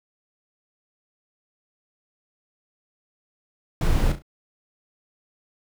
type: noise with echo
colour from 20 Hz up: brown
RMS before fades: -20 dBFS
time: 3.81-4.12 s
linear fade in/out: 2 ms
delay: 34 ms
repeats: 3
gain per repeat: -9 dB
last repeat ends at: 4.222 s
effects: none